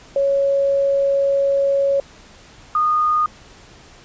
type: tone pair in turn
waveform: sine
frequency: 554.4 / 1228.9 Hz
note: C#5 / D#6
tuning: 0 / -22 cents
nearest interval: octave + major second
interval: 1378 cents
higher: second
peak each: -14 dBFS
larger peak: neither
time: 0.16-2 / 2.75-3.26 s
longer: first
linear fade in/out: 2 ms
effects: pink hiss -45 dBFS RMS until 4.04 s + resampled to 16000 Hz